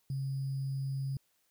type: tone with sample-and-hold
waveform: sine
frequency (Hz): 135.7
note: C#3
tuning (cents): -36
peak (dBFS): -32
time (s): 0.1-1.17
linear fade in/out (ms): 2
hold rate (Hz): 4900
effects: white hiss -74 dBFS RMS until 1.5 s